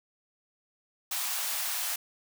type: high-pass noise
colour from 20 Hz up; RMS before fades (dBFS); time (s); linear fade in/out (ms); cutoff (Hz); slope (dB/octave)
white; -32; 1.11-1.96; 5; 640; 48
effects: none